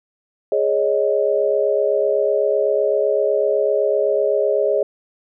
sine chord, Ab suspended fourth, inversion none, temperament equal, 415.3 / 554.4 / 622.3 Hz, Ab4 / Db5 / Eb5, 0 / 0 / 0 cents, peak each -19 / -19 / -20 dBFS, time 0.52-4.83 s, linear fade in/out 2 ms, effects none

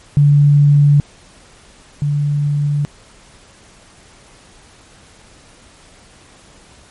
sine tone pair in turn, 144.6 / 145.44 Hz, D3 / D3, -27 / -16 cents, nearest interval unison, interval 11 cents, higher second, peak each -6 / -13 dBFS, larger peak first, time 0.17-1 / 2.02-2.85 s, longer neither, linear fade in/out 0 ms, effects pink hiss -45 dBFS RMS until 6.9 s + MP3 48 kbps

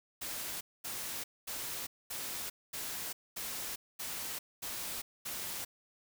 white noise bursts, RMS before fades -40 dBFS, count 9, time 0.21-5.65 s, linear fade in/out 10 ms, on 400 ms, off 230 ms, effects none

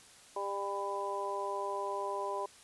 harmonic tone, 199.3 Hz, G3, 29 cents sharp, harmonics 2 / 3 / 4 / 5, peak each -39 / -40 / -42 / -37 dBFS, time 0.36-2.46 s, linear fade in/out 5 ms, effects white hiss -57 dBFS RMS until 2.63 s + resampled to 24000 Hz

